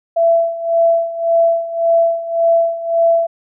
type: tone with tremolo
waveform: sine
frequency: 669 Hz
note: E5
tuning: 25 cents sharp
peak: -8 dBFS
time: 0.16-3.27 s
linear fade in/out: 10 ms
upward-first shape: sine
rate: 1.8 Hz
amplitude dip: 80%
effects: none